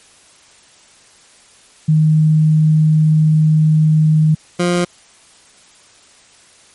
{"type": "tone pair in turn", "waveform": ["sine", "20% pulse"], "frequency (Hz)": [155.56, 175.98], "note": ["D#3", "F3"], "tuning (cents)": [0, 13], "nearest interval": "major second", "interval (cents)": 213, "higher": "second", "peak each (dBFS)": -8, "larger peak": "neither", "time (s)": [[1.88, 4.35], [4.59, 4.85]], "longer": "first", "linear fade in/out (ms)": 10, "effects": ["white hiss -47 dBFS RMS until 6.74 s", "MP3 48 kbps"]}